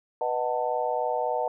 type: chord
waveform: sine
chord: B dominant seventh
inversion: none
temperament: just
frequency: 493.9 / 617.4 / 740.8 / 889 Hz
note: B4 / D#5 / F#5 / A5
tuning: 0 / -14 / +2 / +18 cents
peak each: -30 dBFS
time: 0.21-1.48 s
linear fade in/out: 2 ms
effects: none